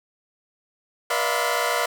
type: tone cluster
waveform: 20% pulse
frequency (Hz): 480.4 / 584 / 652 / 705 / 1018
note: B4 / D5 / E5 / F5 / C6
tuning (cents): -48 / -10 / -19 / +16 / -48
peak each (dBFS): -23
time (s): 1.1-1.86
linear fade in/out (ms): 5
effects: none